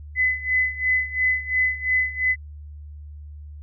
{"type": "tone with tremolo", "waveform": "sine", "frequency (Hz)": 2017, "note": "B6", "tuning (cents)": 36, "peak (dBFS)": -16, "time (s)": [0.15, 2.36], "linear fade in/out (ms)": 50, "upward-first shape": "sine", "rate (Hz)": 2.9, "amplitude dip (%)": 85, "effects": ["added 74 Hz sine -36 dBFS peak until 3.62 s"]}